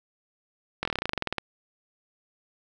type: slowing click train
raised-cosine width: 0.3 ms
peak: -11 dBFS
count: 16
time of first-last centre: 0.83-1.383 s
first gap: 22 ms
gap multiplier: 1.07
effects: none